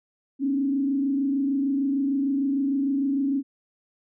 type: tone with frequency modulation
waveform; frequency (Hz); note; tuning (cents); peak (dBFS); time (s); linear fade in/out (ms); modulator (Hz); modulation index
sine; 275.2; C#4; -12; -21; 0.39-3.43; 50; 26.6; 0.61
effects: none